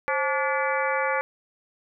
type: harmonic tone with a mistuned harmonic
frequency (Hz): 288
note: D4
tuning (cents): -34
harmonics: 2 / 3 / 4 / 5 / 6 / 7 / 8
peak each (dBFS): -27 / -29 / -30 / -31 / -32 / -32 / -33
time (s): 0.08-1.21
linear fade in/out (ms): 0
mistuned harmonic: 2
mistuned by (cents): -140
effects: none